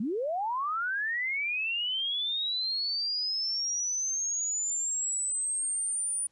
sine linear sweep, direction up, 190 to 9490 Hz, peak -28 dBFS, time 0-6.27 s, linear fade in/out 5 ms, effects pink hiss -72 dBFS RMS until 6.31 s + resampled to 24000 Hz

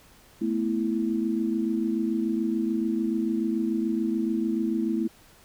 sine chord, A suspended second, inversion none, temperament equal, 220 / 246.9 / 329.6 Hz, A3 / B3 / E4, 0 / 0 / 0 cents, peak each -27 / -30 / -27 dBFS, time 0.41-5.08 s, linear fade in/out 10 ms, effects pink hiss -55 dBFS RMS until 5.44 s

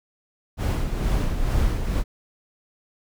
brown noise with tremolo, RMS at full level -20 dBFS, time 0.57-2.04 s, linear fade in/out 50 ms, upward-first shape sine, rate 2.2 Hz, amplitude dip 50%, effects none

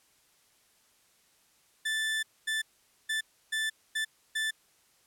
30% pulse tone bursts at uneven times, 1760 Hz, A6, in tune, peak -26 dBFS, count 6, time 1.85-2.23 / 2.47-2.62 / 3.09-3.21 / 3.52-3.7 / 3.95-4.05 / 4.35-4.51 s, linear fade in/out 10 ms, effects white hiss -66 dBFS RMS until 5.06 s + low-pass 12000 Hz 12 dB/octave

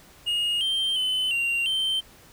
triangle tone with pitch steps, 2861 / 3147 / 3034 / 2765 / 3113 Hz, F7 / G7 / F#7 / F7 / G7, +41 / +6 / +43 / -18 / -13 cents, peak -21 dBFS, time 0.26-2.01 s, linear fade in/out 20 ms, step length 350 ms, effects pink hiss -52 dBFS RMS until 2.32 s

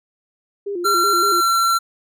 sine tone with vibrato, 375.7 Hz, F#4, 26 cents sharp, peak -22 dBFS, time 0.66-1.41 s, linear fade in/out 10 ms, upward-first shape square, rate 5.3 Hz, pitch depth 120 cents each way
square tone with pitch glide, 1366 to 1356.6 Hz, F6 to E6, -39 to +49 cents, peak -15 dBFS, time 0.84-1.79 s, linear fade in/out 20 ms, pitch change -12 cents, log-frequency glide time 1.32-1.47 s
effects none

